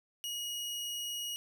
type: tone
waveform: sawtooth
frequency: 2893 Hz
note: F#7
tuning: 40 cents flat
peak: -33 dBFS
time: 0.24-1.36 s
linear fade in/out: 0 ms
effects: none